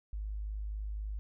sine tone, 51.91 Hz, G#1, in tune, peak -35 dBFS, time 0.13-1.19 s, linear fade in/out 0 ms, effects none

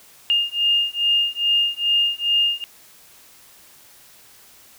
sine beating tone pair, 2824 / 2826.4 Hz, F7 / F7, +19 / +20 cents, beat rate 2.4 Hz, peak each -20 / -20 dBFS, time 0.3-2.64 s, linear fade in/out 0 ms, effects white hiss -49 dBFS RMS until 4.78 s

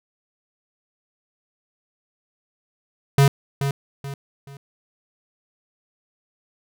square tone with echo, 139.1 Hz, C#3, 6 cents sharp, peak -12 dBFS, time 3.18-3.28 s, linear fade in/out 2 ms, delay 430 ms, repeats 3, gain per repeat -9 dB, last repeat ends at 4.57 s, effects none

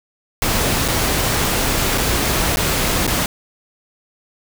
pink noise with dropouts, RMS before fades -18 dBFS, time 0.42-3.26 s, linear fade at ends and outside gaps 1 ms, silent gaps 0.88-0.884 / 1.977-1.981 / 2.56-2.57 / 3.067-3.076 s, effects none

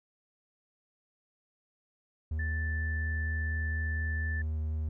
triangle tone with vibrato, 77.78 Hz, D#2, in tune, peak -28 dBFS, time 2.31-4.89 s, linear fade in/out 5 ms, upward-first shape triangle, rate 4.2 Hz, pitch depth 11 cents each way
sine tone, 1760 Hz, A6, in tune, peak -36 dBFS, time 2.39-4.42 s, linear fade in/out 5 ms
effects none

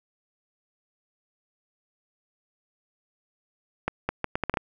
accelerating click train, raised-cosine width 0.5 ms, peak -10 dBFS, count 8, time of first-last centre 3.88-4.572 s, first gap 210 ms, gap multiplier 0.73, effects none

